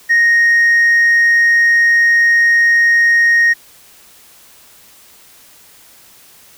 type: tone with tanh clipping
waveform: triangle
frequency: 1864.7 Hz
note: A#6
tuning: in tune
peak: -8 dBFS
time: 0.09-3.54 s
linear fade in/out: 20 ms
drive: 6 dB
effects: white hiss -44 dBFS RMS until 6.57 s